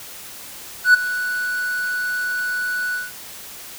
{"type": "tone with ADSR envelope", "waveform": "triangle", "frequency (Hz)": 1480, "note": "F#6", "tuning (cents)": 0, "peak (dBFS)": -4, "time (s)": [0.84, 3.12], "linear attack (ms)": 100, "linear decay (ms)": 12, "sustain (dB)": -15, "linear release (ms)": 180, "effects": ["white hiss -37 dBFS RMS until 3.78 s"]}